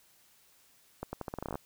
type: accelerating click train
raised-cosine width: 1 ms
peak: -22 dBFS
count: 13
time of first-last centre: 1.03-1.555 s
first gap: 100 ms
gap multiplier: 0.83
effects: white hiss -64 dBFS RMS until 1.65 s